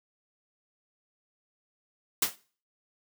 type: noise with exponential decay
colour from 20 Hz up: white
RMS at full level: -20 dBFS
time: 2.22-2.36 s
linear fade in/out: 5 ms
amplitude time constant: 30 ms
effects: noise-tail reverb RT60 0.4 s tail -19 dB re dry + high-pass 150 Hz 12 dB/octave